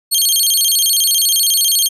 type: tone with vibrato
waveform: 15% pulse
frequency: 3729 Hz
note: A#7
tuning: in tune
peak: -4 dBFS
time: 0.11-1.89 s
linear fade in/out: 20 ms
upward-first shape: square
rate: 14 Hz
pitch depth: 270 cents each way
effects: resampled to 32000 Hz